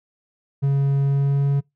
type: tone with pitch glide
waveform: triangle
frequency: 138.9 to 140.35 Hz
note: C#3 to C#3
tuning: +4 to +22 cents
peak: -14 dBFS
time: 0.62-1.61 s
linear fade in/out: 20 ms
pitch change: +18 cents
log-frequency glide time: 1.02-1.49 s
effects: noise-tail reverb RT60 0.2 s tail -26 dB re dry